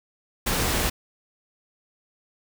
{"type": "noise", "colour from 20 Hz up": "pink", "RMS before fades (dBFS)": -24, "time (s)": [0.46, 0.9], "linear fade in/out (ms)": 10, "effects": []}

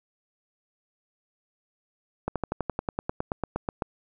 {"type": "slowing click train", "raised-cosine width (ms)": 1, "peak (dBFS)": -13, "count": 16, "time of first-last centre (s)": [2.28, 3.822], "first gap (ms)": 77, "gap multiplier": 1.04, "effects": []}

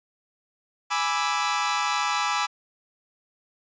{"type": "chord", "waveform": "sawtooth", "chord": "E dominant seventh", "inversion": "first", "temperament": "equal", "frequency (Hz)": [830.6, 987.8, 1174.7, 1318.5], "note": ["G#5", "B5", "D6", "E6"], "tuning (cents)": [0, 0, 0, 0], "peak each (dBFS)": -25, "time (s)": [0.9, 2.47], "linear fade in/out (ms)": 20, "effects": ["resampled to 16000 Hz"]}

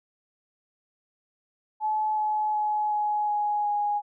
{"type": "tone with pitch steps", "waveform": "sine", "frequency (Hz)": [859, 852.6, 846.2, 839.9, 833.6, 827.3], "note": ["A5", "G#5", "G#5", "G#5", "G#5", "G#5"], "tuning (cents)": [-42, 45, 32, 19, 6, -7], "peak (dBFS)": -23, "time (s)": [1.8, 4.02], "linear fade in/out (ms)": 50, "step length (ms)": 370, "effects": []}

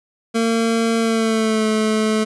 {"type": "tone with pitch glide", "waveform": "25% pulse", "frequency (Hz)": [227.9, 217.1], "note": ["A#3", "A3"], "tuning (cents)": [-39, -23], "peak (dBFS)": -12, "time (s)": [0.34, 2.25], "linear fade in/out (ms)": 20, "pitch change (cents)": -84, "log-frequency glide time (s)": [0.98, 1.67], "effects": ["resampled to 24000 Hz"]}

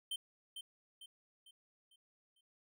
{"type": "tone with echo", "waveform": "square", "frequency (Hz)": 3110, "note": "G7", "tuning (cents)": -14, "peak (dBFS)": -38, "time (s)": [0.11, 0.16], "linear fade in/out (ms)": 5, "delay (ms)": 450, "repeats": 5, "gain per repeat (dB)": -7, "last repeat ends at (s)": 2.41, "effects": []}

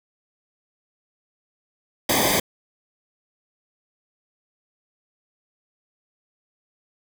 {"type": "noise with comb filter", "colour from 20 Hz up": "pink", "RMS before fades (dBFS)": -20, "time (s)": [2.09, 2.4], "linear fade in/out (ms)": 5, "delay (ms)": 0.72, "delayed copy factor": -1, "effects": []}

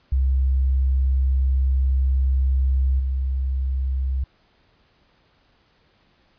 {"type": "tone with level steps", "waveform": "sine", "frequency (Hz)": 65.9, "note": "C2", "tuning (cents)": 13, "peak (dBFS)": [-16, -20], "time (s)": [0.12, 4.24], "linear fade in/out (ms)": 5, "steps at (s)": 2.99, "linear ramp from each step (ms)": 10, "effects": ["pink hiss -61 dBFS RMS until 6.38 s", "resampled to 11025 Hz"]}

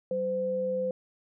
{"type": "tone pair together", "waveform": "sine", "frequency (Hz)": [190.5, 513], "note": ["G3", "C5"], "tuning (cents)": [-49, -34], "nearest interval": "octave + perfect fourth", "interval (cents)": 1715, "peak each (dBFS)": [-37, -27], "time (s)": [0.11, 0.91], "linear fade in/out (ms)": 2, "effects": []}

